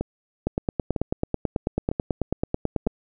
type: two click trains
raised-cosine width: 2 ms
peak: -9 / -12 dBFS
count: 23 / 4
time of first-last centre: 0.47-2.872 / 0.01-2.867 s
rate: 9.16 / 1.05 Hz
effects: none